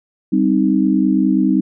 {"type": "chord", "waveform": "sine", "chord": "C minor", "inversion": "second", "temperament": "equal", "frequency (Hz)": [196, 261.6, 311.1], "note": ["G3", "C4", "Eb4"], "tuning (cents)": [0, 0, 0], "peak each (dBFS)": -16, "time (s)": [0.32, 1.61], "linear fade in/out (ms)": 10, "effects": []}